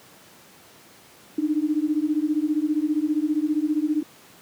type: beating tone pair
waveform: sine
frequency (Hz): 296.5 / 311.5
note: D4 / D#4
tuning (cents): +17 / +2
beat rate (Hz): 15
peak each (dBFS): -23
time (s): 1.38-4.03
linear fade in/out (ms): 5
effects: pink hiss -50 dBFS RMS until 4.41 s + high-pass 150 Hz 12 dB/octave